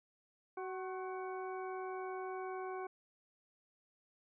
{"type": "harmonic tone with a mistuned harmonic", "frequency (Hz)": 375.1, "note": "F#4", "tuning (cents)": 24, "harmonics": [1, 2, 3, 4, 6], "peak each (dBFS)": [-42, -45, -48, -53, -57], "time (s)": [0.57, 2.87], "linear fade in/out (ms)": 5, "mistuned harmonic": 3, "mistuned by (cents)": -48, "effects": []}